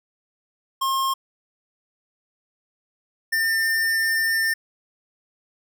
square tone pair in turn, 1071 / 1801.2 Hz, C6 / A6, +40 / +40 cents, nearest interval major sixth, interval 900 cents, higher second, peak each -21 / -20 dBFS, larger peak second, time 0.81-1.14 / 3.32-4.54 s, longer second, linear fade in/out 10 ms, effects none

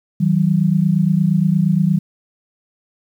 sine tone pair together, 160 / 188.58 Hz, D#3 / F#3, +49 / +33 cents, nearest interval minor third, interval 284 cents, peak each -15 dBFS, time 0.2-1.99 s, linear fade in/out 10 ms, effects 8-bit

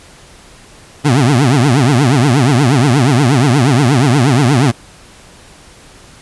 25% pulse tone with vibrato, 132.1 Hz, C3, 17 cents sharp, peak -4 dBFS, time 1.04-4.72 s, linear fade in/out 20 ms, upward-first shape triangle, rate 8.4 Hz, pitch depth 280 cents each way, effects pink hiss -40 dBFS RMS until 6.21 s + resampled to 24000 Hz

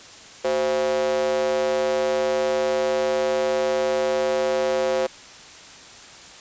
square tone with high-pass filter, 75 Hz, D2, 37 cents sharp, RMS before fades -22 dBFS, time 0.44-5.07 s, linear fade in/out 10 ms, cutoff 480 Hz, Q 6.5, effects white hiss -43 dBFS RMS until 6.4 s + resampled to 16000 Hz

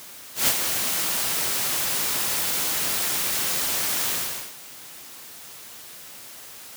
white noise with ADSR envelope, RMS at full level -18 dBFS, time 0.35-4.55 s, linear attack 130 ms, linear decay 46 ms, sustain -7 dB, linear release 450 ms, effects white hiss -42 dBFS RMS until 6.76 s + high-pass 80 Hz 12 dB/octave

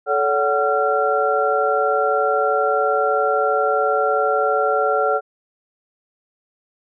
sine tone cluster, 434.9 / 567 / 744 / 1372 Hz, A4 / C#5 / F#5 / F6, -20 / +39 / +9 / -31 cents, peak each -21 dBFS, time 0.06-5.21 s, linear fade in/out 50 ms, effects none

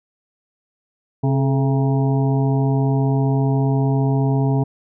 harmonic tone with a mistuned harmonic, 134.8 Hz, C#3, 48 cents flat, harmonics 1 / 2 / 3 / 5 / 6 / 7, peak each -16 / -22 / -26 / -30 / -32 / -33 dBFS, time 1.23-4.64 s, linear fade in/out 10 ms, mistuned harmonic 3, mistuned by +71 cents, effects none

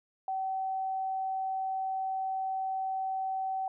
sine tone, 764 Hz, G5, 45 cents flat, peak -30 dBFS, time 0.28-3.68 s, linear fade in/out 2 ms, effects none

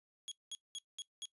sawtooth tone bursts, 3322 Hz, G#7, in tune, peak -38 dBFS, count 5, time 0.28-1.255 s, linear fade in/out 0 ms, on 35 ms, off 200 ms, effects noise-tail reverb RT60 0.1 s tail -20 dB re dry + resampled to 24000 Hz

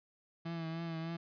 35% pulse tone with vibrato, 164.81 Hz, E3, in tune, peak -36 dBFS, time 0.45-1.17 s, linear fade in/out 10 ms, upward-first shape triangle, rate 3.3 Hz, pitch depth 42 cents each way, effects resampled to 11025 Hz

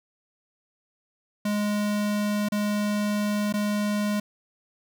square tone with dropouts, 207.7 Hz, G#3, in tune, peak -24 dBFS, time 1.45-4.2 s, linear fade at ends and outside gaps 5 ms, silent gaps 2.487-2.52 / 3.526-3.538 s, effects none

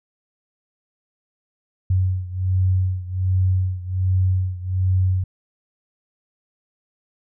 sine beating tone pair, 92.5 / 93.8 Hz, F#2 / F#2, 0 / +24 cents, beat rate 1.3 Hz, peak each -19 / -22 dBFS, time 1.9-5.24 s, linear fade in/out 5 ms, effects none

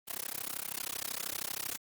white noise with amplitude modulation, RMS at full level -34 dBFS, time 0.07-1.77 s, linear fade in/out 20 ms, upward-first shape sine, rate 32.8 Hz, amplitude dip 100%, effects high-pass 100 Hz 12 dB/octave + Opus 24 kbps

